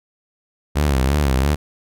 sawtooth tone with vibrato, 69.3 Hz, C#2, in tune, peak -11 dBFS, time 0.75-1.56 s, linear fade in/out 20 ms, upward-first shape sine, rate 2.9 Hz, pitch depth 130 cents each way, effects none

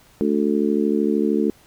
harmonic tone, 73.1 Hz, D2, 7 cents flat, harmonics 3 / 4 / 5 / 6, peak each -21 / -22 / -23 / -24 dBFS, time 0.21-1.5 s, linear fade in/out 0 ms, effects pink hiss -53 dBFS RMS until 1.66 s

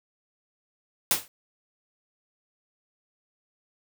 white noise with exponential decay, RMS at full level -18 dBFS, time 1.11-1.28 s, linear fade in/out 1 ms, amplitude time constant 36 ms, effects none

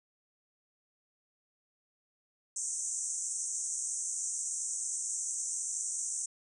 white band-pass noise, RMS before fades -36 dBFS, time 2.56-6.26 s, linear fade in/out 5 ms, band 6000 to 8800 Hz, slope 96 dB/octave, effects none

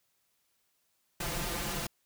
pink noise with comb filter, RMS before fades -35 dBFS, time 1.2-1.87 s, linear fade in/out 5 ms, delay 5.8 ms, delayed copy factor +0.85, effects white hiss -75 dBFS RMS until 2.05 s

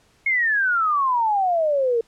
sine exponential sweep, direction down, 2184 to 450.8 Hz, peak -17 dBFS, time 0.26-2.01 s, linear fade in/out 5 ms, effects pink hiss -59 dBFS RMS until 2.07 s + low-pass 9000 Hz 12 dB/octave

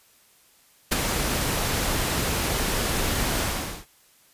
pink noise with ADSR envelope, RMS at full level -18 dBFS, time 0.91-3.86 s, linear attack 14 ms, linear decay 16 ms, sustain -7 dB, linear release 430 ms, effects white hiss -58 dBFS RMS until 4.33 s + resampled to 32000 Hz

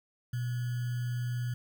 sine tone with sample-and-hold, 122 Hz, B2, 21 cents flat, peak -30 dBFS, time 0.33-1.54 s, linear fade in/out 5 ms, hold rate 1575 Hz, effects none

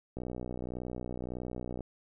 click train, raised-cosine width 2 ms, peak -25 dBFS, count 102, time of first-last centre 0.17-1.807 s, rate 61.7 Hz, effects none

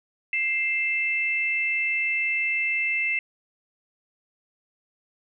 sine tone pair together, 2100 / 2646 Hz, C7 / E7, +6 / +6 cents, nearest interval major third, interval 400 cents, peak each -25 dBFS, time 0.33-3.19 s, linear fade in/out 2 ms, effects none

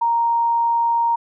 sine tone, 932.3 Hz, A#5, in tune, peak -15 dBFS, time 0.01-1.16 s, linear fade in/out 10 ms, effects none

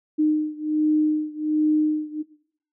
sine beating tone pair, 305.7 / 307 Hz, D#4 / D#4, -30 / -23 cents, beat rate 1.3 Hz, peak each -21 / -23 dBFS, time 0.18-2.23 s, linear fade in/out 20 ms, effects noise-tail reverb RT60 0.6 s tail -18 dB re dry

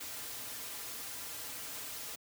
white noise with comb filter, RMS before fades -43 dBFS, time 0-2.16 s, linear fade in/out 10 ms, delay 5.4 ms, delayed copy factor -0.7, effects high-pass 80 Hz 12 dB/octave

